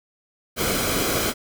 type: noise with comb filter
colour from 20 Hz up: pink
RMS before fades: -23 dBFS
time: 0.56-1.34 s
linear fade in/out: 50 ms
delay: 1.1 ms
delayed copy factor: -0.55
effects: none